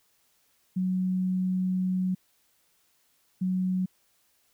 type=tone bursts at uneven times; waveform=sine; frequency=185 Hz; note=F#3; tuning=in tune; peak=-24 dBFS; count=2; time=0.76-2.15 / 3.41-3.86 s; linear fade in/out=10 ms; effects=white hiss -68 dBFS RMS until 4.53 s